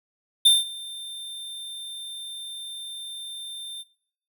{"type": "tone with ADSR envelope", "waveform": "square", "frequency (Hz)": 3590, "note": "A7", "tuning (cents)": 34, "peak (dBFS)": -12, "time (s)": [0.45, 3.84], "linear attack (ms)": 9, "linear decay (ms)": 180, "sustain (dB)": -23, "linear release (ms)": 35, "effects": ["noise-tail reverb RT60 0.6 s tail -17 dB re dry"]}